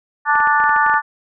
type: harmonic tone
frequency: 293.7 Hz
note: D4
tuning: in tune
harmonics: 3 / 4 / 5 / 6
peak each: -16 / -17 / -18 / -19 dBFS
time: 0.25-1.02 s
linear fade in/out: 50 ms
type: clicks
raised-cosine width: 0.5 ms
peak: -15 dBFS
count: 10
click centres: 0.355 / 0.403 / 0.473 / 0.602 / 0.64 / 0.694 / 0.763 / 0.864 / 0.897 / 0.941 s
effects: none